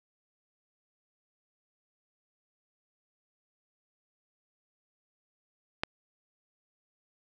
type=click; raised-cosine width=0.3 ms; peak=-12 dBFS; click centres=5.835 s; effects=none